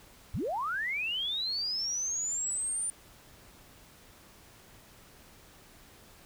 sine linear sweep, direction up, 58.5 to 9270 Hz, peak -30 dBFS, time 0.34-2.9 s, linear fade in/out 0 ms, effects pink hiss -56 dBFS RMS until 6.25 s

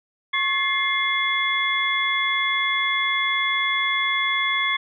sine tone cluster, 1097 / 1730 / 2110 / 3399 Hz, C#6 / A6 / C7 / G#7, -18 / -30 / +14 / +39 cents, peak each -26 / -30 / -22 / -26 dBFS, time 0.33-4.77 s, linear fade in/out 10 ms, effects none

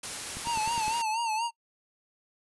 white noise, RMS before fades -36 dBFS, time 0.03-1.02 s, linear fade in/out 5 ms
click train, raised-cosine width 3 ms, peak -28 dBFS, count 6, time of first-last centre 0.37-0.88 s, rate 9.8 Hz
square tone with vibrato, 900 Hz, A5, 39 cents sharp, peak -28 dBFS, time 0.44-1.51 s, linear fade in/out 50 ms, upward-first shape sine, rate 4.2 Hz, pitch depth 84 cents each way
effects noise-tail reverb RT60 0.1 s tail -25 dB re dry + resampled to 24000 Hz

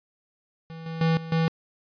square tone with level steps, 163.1 Hz, E3, 18 cents flat, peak -38 / -32 / -20 / -35 / -21 dBFS, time 0.7-1.48 s, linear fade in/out 0 ms, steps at 0.86 / 1.01 / 1.17 / 1.32 s, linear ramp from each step 2 ms, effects resampled to 11025 Hz

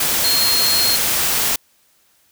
sine tone in noise, 4235 Hz, C8, 20 cents sharp, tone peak -16 dBFS, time 0.24-0.96 s, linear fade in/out 5 ms, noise white, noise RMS -18 dBFS, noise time 0-1.56 s, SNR -1 dB, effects white hiss -58 dBFS RMS until 2.31 s

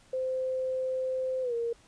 sine tone with pitch glide, 518 to 466.8 Hz, C5 to A#4, -17 to +2 cents, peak -28 dBFS, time 0.13-1.73 s, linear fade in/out 5 ms, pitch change -181 cents, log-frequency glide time 1.42-1.54 s, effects pink hiss -60 dBFS RMS until 1.87 s + resampled to 22050 Hz

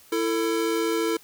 square tone pair together, 332.4 / 446.9 Hz, E4 / A4, +15 / +27 cents, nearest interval perfect fourth, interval 512 cents, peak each -26 dBFS, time 0.12-1.17 s, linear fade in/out 5 ms, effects white hiss -53 dBFS RMS until 1.23 s

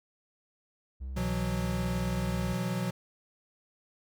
triangle tone with vibrato, 64.8 Hz, C2, 16 cents flat, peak -33 dBFS, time 1-2.55 s, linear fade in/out 20 ms, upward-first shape sine, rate 1.6 Hz, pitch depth 29 cents each way
square chord, B suspended fourth, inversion none, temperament equal with one note detuned, 123.47 / 164.81 / 183.4 Hz, B2 / E3 / F#3, 0 / 0 / -15 cents, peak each -35 / -38 / -33 dBFS, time 1.16-2.91 s, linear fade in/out 10 ms
effects none

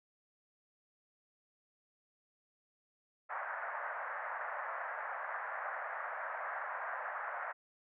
white band-pass noise, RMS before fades -41 dBFS, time 3.29-7.53 s, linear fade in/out 20 ms, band 580 to 1800 Hz, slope 48 dB/octave, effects none

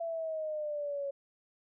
sine exponential sweep, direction down, 673 to 554.4 Hz, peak -33 dBFS, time 0-1.11 s, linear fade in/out 10 ms, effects none

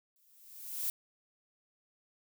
violet noise with exponential growth, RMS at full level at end -32 dBFS, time 0.16-0.9 s, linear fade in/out 1 ms, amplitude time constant 160 ms, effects none

